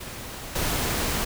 pink noise with level steps, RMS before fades -37 / -26 dBFS, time 0-1.25 s, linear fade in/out 10 ms, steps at 0.55 s, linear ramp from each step 10 ms, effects none

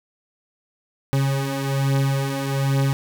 40% pulse beating tone pair, 136.1 / 137.3 Hz, C#3 / C#3, -31 / -16 cents, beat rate 1.2 Hz, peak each -24 / -20 dBFS, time 1.13-2.93 s, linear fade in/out 0 ms, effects none

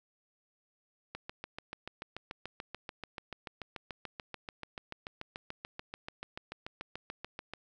click train, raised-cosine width 0.3 ms, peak -24 dBFS, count 45, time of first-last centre 1.15-7.536 s, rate 6.89 Hz, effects none

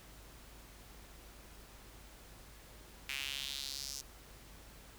sawtooth tone with high-pass filter sweep, 137.7 Hz, C#3, 11 cents flat, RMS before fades -42 dBFS, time 3.09-4.01 s, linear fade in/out 2 ms, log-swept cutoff 2400 to 5800 Hz, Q 3.1, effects added 51 Hz sine -57 dBFS peak until 4.98 s + pink hiss -57 dBFS RMS until 4.98 s

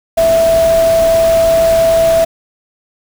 sine tone in noise, 659.3 Hz, E5, in tune, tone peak -7 dBFS, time 0.17-2.25 s, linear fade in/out 10 ms, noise pink, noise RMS -22 dBFS, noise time 0.17-2.25 s, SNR +12 dB, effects none

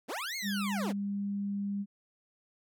20% pulse linear two-way sweep, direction up then down, 164.81 to 2208 to 164.81 Hz, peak -30 dBFS, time 0.08-0.93 s, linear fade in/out 20 ms, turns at 0.36 s
sine tone, 200.8 Hz, G3, 42 cents sharp, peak -31 dBFS, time 0.42-1.86 s, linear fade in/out 50 ms
effects none

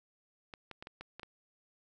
clicks, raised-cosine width 0.3 ms, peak -29 dBFS, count 7, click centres 0.538 / 0.713 / 0.825 / 0.871 / 1.01 / 1.196 / 1.232 s, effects none

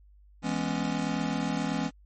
square chord, C# minor seventh, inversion first, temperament just, 166.31 / 207.9 / 249.5 / 277.2 Hz, E3 / G#3 / B3 / C#4, +16 / +2 / +18 / 0 cents, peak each -34 dBFS, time 0.42-1.91 s, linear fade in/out 50 ms, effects added 50 Hz sine -53 dBFS peak until 2.05 s + MP3 32 kbps

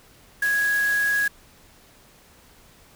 sine tone in noise, 1661.2 Hz, G#6, in tune, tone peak -19 dBFS, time 0.42-1.28 s, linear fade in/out 5 ms, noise white, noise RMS -35 dBFS, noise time 0.42-1.28 s, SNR +13 dB, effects pink hiss -53 dBFS RMS until 2.95 s

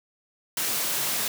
white high-pass noise, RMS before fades -27 dBFS, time 0.57-1.28 s, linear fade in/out 2 ms, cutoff 110 Hz, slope 96 dB/octave, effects none

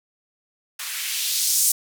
violet noise with band-pass filter sweep, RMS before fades -23 dBFS, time 0.79-1.72 s, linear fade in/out 5 ms, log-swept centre 1400 to 7800 Hz, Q 1.3, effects none

